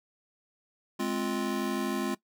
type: chord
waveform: square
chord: F minor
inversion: first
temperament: just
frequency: 209.5 / 261.9 / 349.2 Hz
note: Ab3 / C4 / F4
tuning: +15 / +2 / 0 cents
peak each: -34 dBFS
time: 0.99-2.15 s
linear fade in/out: 10 ms
effects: noise-tail reverb RT60 0.1 s tail -19 dB re dry